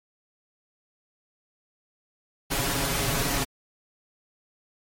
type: noise with comb filter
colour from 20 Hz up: pink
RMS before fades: -26 dBFS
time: 2.5-3.45 s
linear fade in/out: 20 ms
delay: 7.2 ms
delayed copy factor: +0.9
effects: MP3 64 kbps